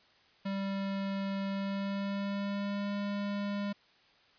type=tone with pitch glide; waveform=square; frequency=196 to 202.3 Hz; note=G3 to G#3; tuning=0 to -45 cents; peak=-33 dBFS; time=0.45-3.73 s; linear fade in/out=10 ms; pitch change=+55 cents; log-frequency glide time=1.48-2.94 s; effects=white hiss -64 dBFS RMS until 4.38 s + resampled to 11025 Hz